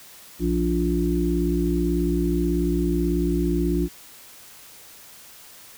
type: harmonic tone with a mistuned harmonic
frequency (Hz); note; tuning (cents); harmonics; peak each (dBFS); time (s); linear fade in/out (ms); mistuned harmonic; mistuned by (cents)
58.27; A#1; 0; 1 / 3 / 5 / 6; -25 / -25 / -25 / -25; 0.39-3.89; 50; 1; +47
effects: white hiss -46 dBFS RMS until 5.77 s